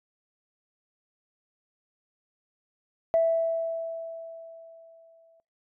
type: tone with exponential decay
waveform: sine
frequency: 659.3 Hz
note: E5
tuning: in tune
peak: -17 dBFS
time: 3.14-5.4 s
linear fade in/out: 0 ms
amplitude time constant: 490 ms
effects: noise-tail reverb RT60 0.4 s tail -26 dB re dry + tanh soft clip ceiling -13 dBFS